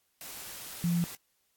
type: tone in noise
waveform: sine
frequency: 171.8 Hz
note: F3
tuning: 28 cents flat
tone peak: -25 dBFS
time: 0.84-1.04 s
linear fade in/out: 0 ms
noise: white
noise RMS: -43 dBFS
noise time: 0.21-1.15 s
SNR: +15 dB
effects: white hiss -74 dBFS RMS until 1.56 s + AAC 64 kbps